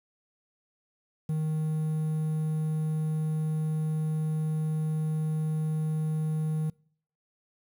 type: tone with quantisation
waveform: triangle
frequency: 156 Hz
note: D#3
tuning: 5 cents sharp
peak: -24 dBFS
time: 1.29-6.7 s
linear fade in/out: 5 ms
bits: 9
effects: noise-tail reverb RT60 0.6 s tail -26 dB re dry